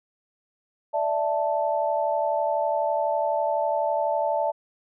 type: chord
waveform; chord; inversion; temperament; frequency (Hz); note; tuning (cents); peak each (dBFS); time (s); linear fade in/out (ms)
sine; D suspended second; none; equal; 587.3 / 659.3 / 880; D5 / E5 / A5; 0 / 0 / 0; -26; 0.93-4.52; 20
effects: none